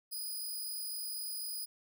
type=tone; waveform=5% pulse; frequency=4961 Hz; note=D#8; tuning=6 cents flat; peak=-31 dBFS; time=0.11-1.66 s; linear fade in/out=20 ms; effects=none